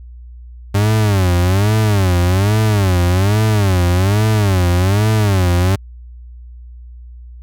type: tone with vibrato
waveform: 40% pulse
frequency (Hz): 98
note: G2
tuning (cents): 0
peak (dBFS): -10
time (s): 0.74-5.76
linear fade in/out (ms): 10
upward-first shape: sine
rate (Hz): 1.2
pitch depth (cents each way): 190
effects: added 60 Hz sine -32 dBFS peak until 7.42 s